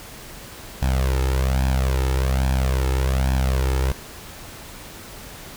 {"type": "tone with flanger", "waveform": "sawtooth", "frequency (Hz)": 65.41, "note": "C2", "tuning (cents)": 0, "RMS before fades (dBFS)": -20, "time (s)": [0.82, 3.92], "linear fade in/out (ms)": 5, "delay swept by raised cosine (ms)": [1.2, 2.3], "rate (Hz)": 1.2, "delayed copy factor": 0.8, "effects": ["pink hiss -39 dBFS RMS until 5.56 s"]}